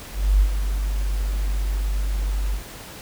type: tone with ADSR envelope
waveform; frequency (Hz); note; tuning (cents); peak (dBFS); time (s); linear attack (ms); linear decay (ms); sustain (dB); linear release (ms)
sine; 48.95; G1; -2; -11; 0.11-2.63; 290; 85; -9; 100
effects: pink hiss -39 dBFS RMS until 3.01 s